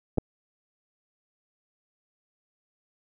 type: clicks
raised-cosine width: 2 ms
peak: -24 / -9 dBFS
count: 2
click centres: 0.175 / 0.183 s
effects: none